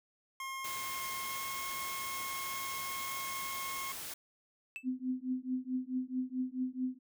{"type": "tone with pitch glide", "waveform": "25% pulse", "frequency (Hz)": [1070, 1081.8], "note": ["C6", "C#6"], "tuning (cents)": [38, -43], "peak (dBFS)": -35, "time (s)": [0.4, 3.92], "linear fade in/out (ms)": 2, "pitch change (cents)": 19, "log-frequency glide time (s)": [1.16, 1.44]}
{"type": "noise", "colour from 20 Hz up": "white", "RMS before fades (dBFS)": -43, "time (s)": [0.64, 4.14], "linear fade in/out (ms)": 5}
{"type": "tone with exponential decay", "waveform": "triangle", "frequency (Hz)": 2637, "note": "E7", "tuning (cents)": 0, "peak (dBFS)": -34, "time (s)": [4.76, 4.87], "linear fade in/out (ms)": 0, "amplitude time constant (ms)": 22}
{"type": "tone with tremolo", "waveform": "sine", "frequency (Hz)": 255.7, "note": "C4", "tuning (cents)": -40, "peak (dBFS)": -29, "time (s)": [4.83, 6.99], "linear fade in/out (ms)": 50, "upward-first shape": "triangle", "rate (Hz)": 4.6, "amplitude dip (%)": 100}
{"effects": []}